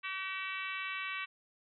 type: harmonic tone with a mistuned harmonic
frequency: 381.4 Hz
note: G4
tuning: 47 cents flat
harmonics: 3 / 4 / 5 / 6 / 7 / 8 / 9 / 10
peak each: -43 / -45 / -44 / -42 / -42 / -49 / -53 / -53 dBFS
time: 0.03-1.26 s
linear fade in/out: 20 ms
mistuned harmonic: 10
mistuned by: +25 cents
effects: none